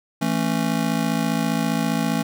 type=chord; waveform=square; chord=A major; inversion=second; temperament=just; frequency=165 / 220 / 275 Hz; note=E3 / A3 / C#4; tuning=+2 / 0 / -14 cents; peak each=-26 / -24 / -26 dBFS; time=0.21-2.23 s; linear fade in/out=10 ms; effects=none